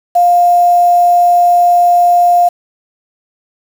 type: tone with quantisation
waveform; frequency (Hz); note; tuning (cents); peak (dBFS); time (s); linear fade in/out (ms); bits
sine; 703; F5; +11; -5; 0.15-2.49; 10; 5
effects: none